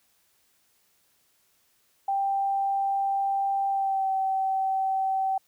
sine tone with pitch glide, 787 to 768.6 Hz, G5 to G5, +7 to -34 cents, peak -23 dBFS, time 2.08-5.38 s, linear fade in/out 5 ms, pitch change -41 cents, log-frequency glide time 3.68-4.11 s, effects white hiss -67 dBFS RMS until 5.47 s

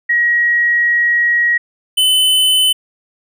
sine / square tone pair in turn, 1900 / 3027 Hz, A#6 / F#7, +33 / +39 cents, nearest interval minor sixth, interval 806 cents, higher second, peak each -10 dBFS, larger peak neither, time 0.09-1.58 / 1.97-2.73 s, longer first, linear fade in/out 10 ms, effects none

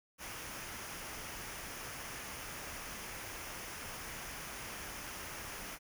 pink noise with comb filter, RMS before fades -45 dBFS, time 0.18-5.79 s, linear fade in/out 50 ms, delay 0.25 ms, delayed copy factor -0.5, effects none

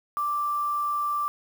sine tone with quantisation, 1174.7 Hz, D6, in tune, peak -24 dBFS, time 0.17-1.28 s, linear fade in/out 0 ms, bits 7, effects none

